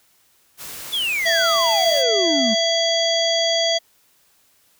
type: noise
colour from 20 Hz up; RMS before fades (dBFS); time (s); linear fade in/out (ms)
white; -34; 0.57-2.04; 50
type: exponential sweep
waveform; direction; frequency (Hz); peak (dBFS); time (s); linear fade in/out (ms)
triangle; down; 3534 to 207.7; -18; 0.92-2.55; 20
type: harmonic tone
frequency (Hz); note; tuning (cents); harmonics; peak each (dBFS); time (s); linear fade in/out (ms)
666; E5; +18; 1 / 3 / 5 / 7 / 9 / 10; -20 / -28 / -21 / -24 / -34 / -32; 1.25-3.79; 20
effects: white hiss -59 dBFS RMS until 4.79 s